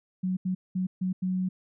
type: tone bursts at uneven times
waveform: sine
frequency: 185 Hz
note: F#3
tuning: in tune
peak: -25 dBFS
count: 5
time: 0.23-0.37 / 0.45-0.55 / 0.75-0.87 / 1.01-1.13 / 1.22-1.49 s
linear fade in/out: 10 ms
effects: none